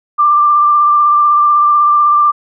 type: tone with vibrato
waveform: sine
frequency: 1183 Hz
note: D6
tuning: 12 cents sharp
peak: -6 dBFS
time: 0.18-2.32 s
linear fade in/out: 20 ms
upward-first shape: triangle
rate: 16 Hz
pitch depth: 22 cents each way
effects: none